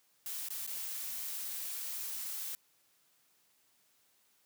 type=noise with dropouts; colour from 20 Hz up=blue; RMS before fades=-40 dBFS; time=0.26-2.55 s; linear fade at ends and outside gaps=1 ms; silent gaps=0.486-0.504 / 0.665-0.675 s; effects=white hiss -71 dBFS RMS until 4.45 s + high-pass 100 Hz 12 dB/octave